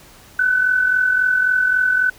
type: tone with amplitude modulation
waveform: sine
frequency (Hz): 1505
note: F#6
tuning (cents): +29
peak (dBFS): -11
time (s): 0.39-2.1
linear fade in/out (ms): 5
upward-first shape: sine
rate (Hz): 43.7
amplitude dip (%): 55
effects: pink hiss -45 dBFS RMS until 2.18 s